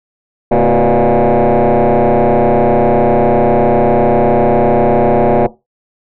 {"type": "tone with frequency modulation", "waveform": "sine", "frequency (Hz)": 103.83, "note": "G#2", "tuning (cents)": 0, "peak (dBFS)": -4, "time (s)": [0.51, 5.47], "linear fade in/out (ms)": 10, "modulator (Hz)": 120, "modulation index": 5.8, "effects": ["noise-tail reverb RT60 0.2 s tail -17 dB re dry", "tanh soft clip ceiling -6 dBFS"]}